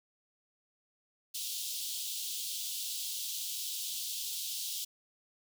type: high-pass noise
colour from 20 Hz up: pink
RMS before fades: -38 dBFS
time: 1.34-4.85 s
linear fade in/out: 10 ms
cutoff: 3100 Hz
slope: 48 dB/octave
effects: none